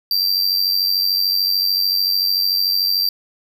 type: tone with amplitude modulation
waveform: square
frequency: 4700 Hz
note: D8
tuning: 1 cent sharp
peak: -13 dBFS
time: 0.11-3.09 s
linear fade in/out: 2 ms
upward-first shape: sine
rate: 93.5 Hz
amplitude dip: 65%
effects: none